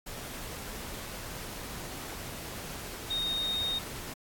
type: tone in noise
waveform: sine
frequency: 3711 Hz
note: A#7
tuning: 9 cents flat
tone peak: -29 dBFS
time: 3.1-3.79 s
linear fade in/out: 10 ms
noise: pink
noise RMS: -41 dBFS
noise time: 0.06-4.14 s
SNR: +9 dB
effects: AAC 64 kbps